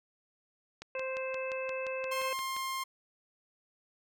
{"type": "click train", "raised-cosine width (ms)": 0.2, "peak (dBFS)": -26, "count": 11, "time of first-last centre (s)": [0.82, 2.565], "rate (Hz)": 5.73}
{"type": "harmonic tone", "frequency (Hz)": 523.3, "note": "C5", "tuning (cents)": 0, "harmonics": [1, 2, 3, 4, 5], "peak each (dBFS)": [-35, -44, -47, -49, -40], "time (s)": [0.95, 2.33], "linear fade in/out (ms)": 2}
{"type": "tone", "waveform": "sawtooth", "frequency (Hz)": 1060, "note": "C6", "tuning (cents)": 22, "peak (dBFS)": -30, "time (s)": [2.11, 2.84], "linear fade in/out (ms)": 10}
{"effects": []}